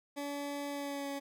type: tone with pitch glide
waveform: 20% pulse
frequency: 285.6 to 279.9 Hz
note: D4 to C#4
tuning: -48 to +17 cents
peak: -32 dBFS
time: 0.16-1.2 s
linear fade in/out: 20 ms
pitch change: -35 cents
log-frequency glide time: 0.69-1.09 s
effects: none